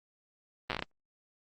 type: slowing click train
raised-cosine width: 0.3 ms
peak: -16 dBFS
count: 8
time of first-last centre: 0.7-0.824 s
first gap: 8 ms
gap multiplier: 1.26
effects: Opus 24 kbps